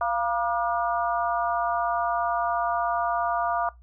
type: harmonic tone with a mistuned harmonic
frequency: 239 Hz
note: A#3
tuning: 43 cents sharp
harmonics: 3 / 4 / 5 / 6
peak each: -26 / -28 / -28 / -33 dBFS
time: 0.01-3.69 s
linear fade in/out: 2 ms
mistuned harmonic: 3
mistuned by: -59 cents
effects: noise-tail reverb RT60 0.2 s tail -22 dB re dry + added 60 Hz sine -48 dBFS peak until 3.82 s